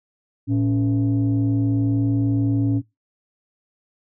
sine tone pair together, 112.41 / 279.2 Hz, A2 / C#4, +38 / +13 cents, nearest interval octave + major third, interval 1575 cents, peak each -18 dBFS, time 0.47-2.82 s, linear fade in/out 50 ms, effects noise-tail reverb RT60 0.2 s tail -19 dB re dry + tanh soft clip ceiling -13 dBFS

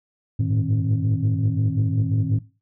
sine tone cluster, 97.5 / 106.8 / 112.4 / 156.5 / 268.8 Hz, G2 / G#2 / A2 / D#3 / C4, -9 / +49 / +37 / +10 / +47 cents, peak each -28 / -22 / -22 / -25 / -28 dBFS, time 0.39-2.39 s, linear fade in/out 10 ms, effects noise-tail reverb RT60 0.3 s tail -17 dB re dry + tanh soft clip ceiling -12 dBFS

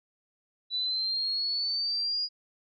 sine exponential sweep, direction up, 3951 to 4893 Hz, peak -27 dBFS, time 0.7-2.29 s, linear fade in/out 50 ms, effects none

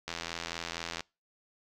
click train, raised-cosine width 0.2 ms, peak -18 dBFS, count 79, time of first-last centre 0.08-1.006 s, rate 84.2 Hz, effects noise-tail reverb RT60 0.3 s tail -26 dB re dry

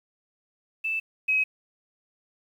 sine tone pair in turn, 2639 / 2544 Hz, E7 / D#7, +1 / +38 cents, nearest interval minor second, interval 63 cents, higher first, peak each -25 / -20 dBFS, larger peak second, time 0.84-1 / 1.28-1.44 s, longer neither, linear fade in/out 10 ms, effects 9-bit

